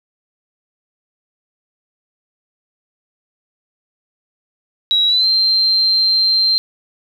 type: tone with pitch glide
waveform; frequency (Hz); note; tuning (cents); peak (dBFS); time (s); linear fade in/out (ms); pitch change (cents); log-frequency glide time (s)
sine; 3869 to 4147; B7 to C8; -36 to -16; -11; 4.91-6.58; 0; +120; 5.07-5.27
effects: 7-bit